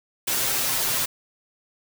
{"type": "noise with comb filter", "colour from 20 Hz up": "white", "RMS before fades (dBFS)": -24, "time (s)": [0.27, 1.06], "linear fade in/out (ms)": 10, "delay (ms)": 7.6, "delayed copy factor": 0.85, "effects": []}